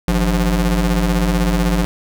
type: ring-modulated tone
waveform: 35% pulse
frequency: 114.7 Hz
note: A#2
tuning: 28 cents flat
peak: -9 dBFS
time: 0.08-1.85 s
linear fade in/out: 0 ms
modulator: 65.3 Hz
effects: none